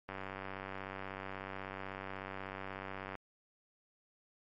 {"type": "click train", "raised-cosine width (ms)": 0.5, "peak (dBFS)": -27, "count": 296, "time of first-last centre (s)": [0.09, 3.153], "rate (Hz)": 96.3, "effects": ["MP3 48 kbps"]}